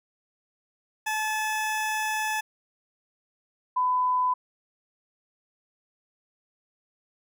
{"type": "tone pair in turn", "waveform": ["20% pulse", "sine"], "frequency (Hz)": [864, 1003], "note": ["A5", "B5"], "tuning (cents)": [-32, 26], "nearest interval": "minor third", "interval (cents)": 258, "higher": "second", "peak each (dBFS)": -21, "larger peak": "neither", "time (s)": [[1.06, 2.41], [3.76, 4.34]], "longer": "first", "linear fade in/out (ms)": 10, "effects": []}